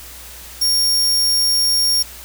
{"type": "tone", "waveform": "sawtooth", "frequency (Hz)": 5550, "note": "F8", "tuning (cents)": -12, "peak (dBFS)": -11, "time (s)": [0.61, 2.03], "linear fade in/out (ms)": 10, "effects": ["added 60 Hz sine -41 dBFS peak until 2.24 s", "white hiss -37 dBFS RMS until 2.24 s"]}